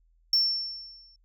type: tone with exponential decay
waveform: sine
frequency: 5420 Hz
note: E8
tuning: 47 cents sharp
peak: -16 dBFS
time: 0.33-1.16 s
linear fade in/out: 2 ms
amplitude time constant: 180 ms
effects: tanh soft clip ceiling -17 dBFS + added 41 Hz sine -61 dBFS peak until 1.24 s